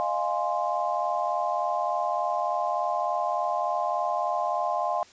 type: chord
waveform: sine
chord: F minor seventh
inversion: third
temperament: equal with one note detuned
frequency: 615.1 / 698.5 / 830.6 / 1046.5 Hz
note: Eb5 / F5 / Ab5 / C6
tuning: -20 / 0 / 0 / 0 cents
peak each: -31 / -28 / -31 / -30 dBFS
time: 0-5.03 s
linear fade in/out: 0 ms
effects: white hiss -53 dBFS RMS until 5.12 s + resampled to 16000 Hz